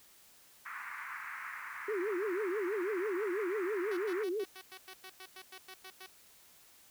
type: band-pass noise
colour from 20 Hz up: white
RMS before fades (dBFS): -44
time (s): 0.65-4.24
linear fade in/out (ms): 10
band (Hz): 1000 to 2100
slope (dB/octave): 48
type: tone with vibrato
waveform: sine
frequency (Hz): 390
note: G4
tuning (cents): -9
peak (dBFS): -32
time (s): 1.88-4.44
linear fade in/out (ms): 5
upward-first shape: triangle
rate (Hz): 6.1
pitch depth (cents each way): 260
type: tone bursts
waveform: 5% pulse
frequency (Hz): 376.2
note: F#4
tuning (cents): +29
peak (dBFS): -36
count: 14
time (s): 3.91-6.064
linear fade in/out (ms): 5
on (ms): 61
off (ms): 100
effects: white hiss -61 dBFS RMS until 6.9 s